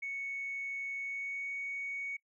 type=tone with pitch glide; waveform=sine; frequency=2217 to 2232 Hz; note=C#7 to C#7; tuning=0 to +11 cents; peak=-35 dBFS; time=0.02-2.17 s; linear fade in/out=10 ms; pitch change=+11 cents; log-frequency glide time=0.99-1.51 s; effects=noise-tail reverb RT60 0.1 s tail -23 dB re dry + tanh soft clip ceiling -31 dBFS